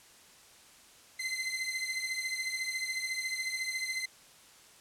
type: beating tone pair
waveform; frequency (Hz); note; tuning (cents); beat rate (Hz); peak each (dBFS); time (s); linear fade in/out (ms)
sawtooth; 2054 / 2068; C7 / C7; -33 / -21; 14; -32 / -33; 1.19-4.06; 10
effects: white hiss -57 dBFS RMS until 4.8 s + low-pass 10000 Hz 12 dB/octave